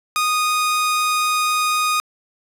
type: tone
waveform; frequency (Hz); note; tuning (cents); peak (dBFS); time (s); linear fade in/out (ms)
sawtooth; 1238; D#6; -9; -13; 0.16-2; 0
effects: resampled to 32000 Hz + 7-bit